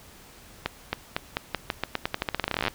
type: accelerating click train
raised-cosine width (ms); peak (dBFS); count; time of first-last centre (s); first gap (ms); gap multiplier
0.3; -9; 27; 0.66-2.681; 270; 0.87
effects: pink hiss -50 dBFS RMS until 2.74 s